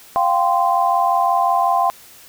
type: chord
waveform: sine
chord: F suspended second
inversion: none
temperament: equal with one note detuned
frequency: 698.5 / 784 / 1039.3 Hz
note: F5 / G5 / C6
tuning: 0 / 0 / -12 cents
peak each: -18 dBFS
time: 0.16-1.9 s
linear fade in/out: 0 ms
effects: white hiss -44 dBFS RMS until 2.28 s